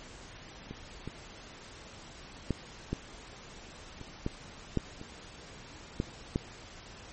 clicks, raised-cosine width 3 ms, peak -28 / -25 / -15 / -18 / -30 / -18 / -14 / -30 / -16 / -15 dBFS, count 10, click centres 0.71 / 1.076 / 2.507 / 2.93 / 4.013 / 4.264 / 4.773 / 5.014 / 6.001 / 6.359 s, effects pink hiss -49 dBFS RMS until 7.12 s + MP3 32 kbps

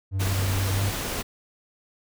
triangle tone with pitch glide, 96.2 to 99.31 Hz, G2 to G2, -32 to +23 cents, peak -21 dBFS, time 0.11-0.93 s, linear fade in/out 50 ms, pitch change +55 cents, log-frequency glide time 0.73-0.8 s
pink noise, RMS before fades -30 dBFS, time 0.19-1.23 s, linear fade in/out 20 ms
effects none

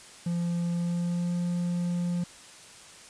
triangle tone with pitch glide, 172.2 to 175.01 Hz, F3 to F3, -24 to +4 cents, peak -24 dBFS, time 0.26-2.24 s, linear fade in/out 5 ms, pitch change +28 cents, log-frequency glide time 0.71-1.35 s, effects white hiss -49 dBFS RMS until 3.09 s + resampled to 22050 Hz

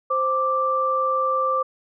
sine tone pair together, 523.3 / 1174.7 Hz, C5 / D6, 0 / 0 cents, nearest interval octave + major second, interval 1400 cents, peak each -24 / -20 dBFS, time 0.1-1.63 s, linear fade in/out 10 ms, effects none

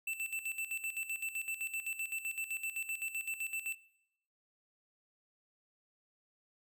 square tone with tremolo, 2663 Hz, E7, 17 cents sharp, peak -35 dBFS, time 0.07-3.75 s, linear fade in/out 5 ms, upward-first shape square, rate 7.8 Hz, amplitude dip 65%, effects noise-tail reverb RT60 0.8 s tail -21 dB re dry

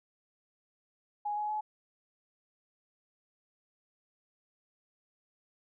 sine tone with pitch steps, 830.6 / 840.7 / 851 Hz, G#5 / G#5 / G#5, 0 / +21 / +42 cents, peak -31 dBFS, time 1.25-1.61 s, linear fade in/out 10 ms, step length 120 ms, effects none

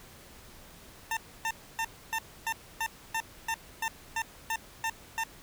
20% pulse tone bursts, 901 Hz, A5, 41 cents sharp, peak -24 dBFS, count 13, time 1.11-5.237 s, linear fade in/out 2 ms, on 59 ms, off 280 ms, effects pink hiss -52 dBFS RMS until 5.42 s

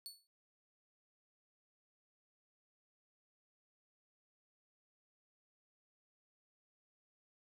sawtooth tone with exponential decay, 4435 Hz, C#8, in tune, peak -40 dBFS, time 0.06-0.27 s, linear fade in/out 0 ms, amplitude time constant 45 ms, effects none

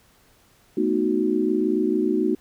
sine chord, B dominant seventh, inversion third, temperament equal, 220 / 246.9 / 311.1 / 370 Hz, A3 / B3 / D#4 / F#4, 0 / 0 / 0 / 0 cents, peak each -26 / -27 / -23 / -23 dBFS, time 0.77-2.35 s, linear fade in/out 5 ms, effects pink hiss -58 dBFS RMS until 2.4 s

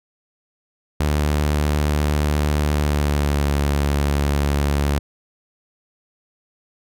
sawtooth tone with pitch glide, 74.3 to 71.6 Hz, D2 to D2, +21 to -43 cents, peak -13 dBFS, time 1-4.99 s, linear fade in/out 5 ms, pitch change -64 cents, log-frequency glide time 2.72-3.5 s, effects none

